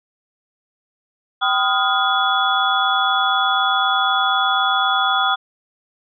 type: tone cluster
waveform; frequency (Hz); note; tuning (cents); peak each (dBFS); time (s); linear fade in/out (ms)
sine; 776 / 1007 / 1248 / 1416 / 3399; G5 / B5 / D#6 / F6 / G#7; -18 / +33 / +5 / +23 / +39; -21 / -26 / -20 / -21 / -21; 1.41-5.36; 20
effects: none